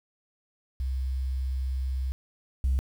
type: tone pair in turn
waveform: sine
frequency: 65.41 / 65.68 Hz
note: C2 / C2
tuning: 0 / +7 cents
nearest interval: unison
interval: 7 cents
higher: second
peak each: -26 / -20 dBFS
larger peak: second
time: 0.8-2.12 / 2.64-2.79 s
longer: first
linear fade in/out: 0 ms
effects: tanh soft clip ceiling -19 dBFS + 9-bit